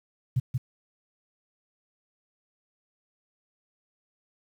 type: tone with echo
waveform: sine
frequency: 126 Hz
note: B2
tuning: 35 cents sharp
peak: -20 dBFS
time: 0.36-0.4 s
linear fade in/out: 10 ms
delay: 180 ms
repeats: 1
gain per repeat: -3 dB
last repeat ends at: 0.58 s
effects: 9-bit